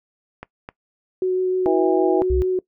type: clicks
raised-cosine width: 0.5 ms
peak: -18 dBFS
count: 2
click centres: 0.43 / 0.689 s
type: tone with vibrato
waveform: sine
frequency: 370 Hz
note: F#4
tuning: in tune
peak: -17 dBFS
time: 1.22-2.59 s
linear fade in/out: 2 ms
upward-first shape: sine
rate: 6.5 Hz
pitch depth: 8 cents each way
type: harmonic tone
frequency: 162.5 Hz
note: E3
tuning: 24 cents flat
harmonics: 2 / 3 / 4 / 5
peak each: -21 / -23 / -24 / -25 dBFS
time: 1.66-2.22 s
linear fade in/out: 0 ms
type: tone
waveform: sine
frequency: 65.4 Hz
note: C2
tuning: in tune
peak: -19 dBFS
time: 2.3-2.42 s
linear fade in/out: 0 ms
effects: noise-tail reverb RT60 0.1 s tail -21 dB re dry